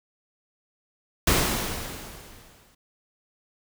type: noise with exponential decay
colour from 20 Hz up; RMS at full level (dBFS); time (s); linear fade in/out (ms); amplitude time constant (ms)
pink; -19; 1.27-2.75; 5; 320
effects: none